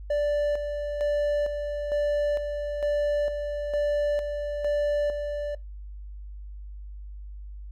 triangle tone with tremolo, 586 Hz, D5, 4 cents flat, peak -20 dBFS, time 0.1-5.55 s, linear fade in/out 5 ms, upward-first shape square, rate 1.1 Hz, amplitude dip 50%, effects noise-tail reverb RT60 0.2 s tail -22 dB re dry + added 50 Hz sine -37 dBFS peak until 7.71 s

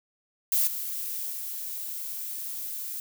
violet noise with level steps, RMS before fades -24 / -33 / -35 dBFS, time 0.52-3 s, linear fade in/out 2 ms, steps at 0.67 / 1.3 s, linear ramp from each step 5 ms, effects none

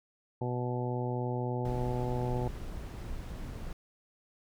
harmonic tone, 123.47 Hz, B2, in tune, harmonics 1 / 2 / 3 / 4 / 5 / 6 / 7, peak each -33 / -39 / -38 / -40 / -44 / -44 / -41 dBFS, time 0.41-2.48 s, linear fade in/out 5 ms
brown noise, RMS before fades -39 dBFS, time 1.65-3.73 s, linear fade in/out 2 ms
effects none

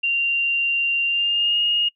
sine tone with pitch glide, 2773 to 2856 Hz, F7 to F7, -13 to +38 cents, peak -17 dBFS, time 0.03-1.89 s, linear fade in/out 10 ms, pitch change +51 cents, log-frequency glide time 1.05-1.59 s, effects noise-tail reverb RT60 0.1 s tail -20 dB re dry

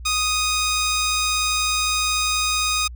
10% pulse tone, 1244.5 Hz, D#6, in tune, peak -11 dBFS, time 0.05-2.88 s, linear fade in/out 10 ms, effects added 60 Hz sine -33 dBFS peak until 2.95 s

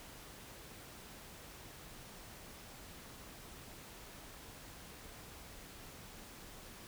silence, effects pink hiss -53 dBFS RMS until 6.87 s

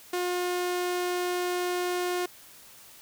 sawtooth tone, 357.6 Hz, F4, 41 cents sharp, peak -23 dBFS, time 0.13-2.26 s, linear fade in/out 5 ms, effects white hiss -51 dBFS RMS until 3.01 s

